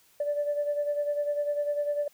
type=beating tone pair; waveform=sine; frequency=583 / 593 Hz; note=D5 / D5; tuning=-13 / +17 cents; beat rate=10 Hz; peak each=-26 / -33 dBFS; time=0.2-2.08 s; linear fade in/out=5 ms; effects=tanh soft clip ceiling -20 dBFS + white hiss -62 dBFS RMS until 2.13 s